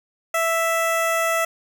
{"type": "tone with notch filter", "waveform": "15% pulse", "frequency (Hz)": 660, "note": "E5", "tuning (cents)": 2, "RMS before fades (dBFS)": -21, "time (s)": [0.34, 1.45], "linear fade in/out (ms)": 5, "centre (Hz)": 4300, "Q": 1.2, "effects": []}